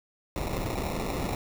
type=noise with sample-and-hold; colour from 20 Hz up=pink; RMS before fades=-31 dBFS; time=0.36-1.35 s; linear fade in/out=0 ms; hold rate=1575 Hz; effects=none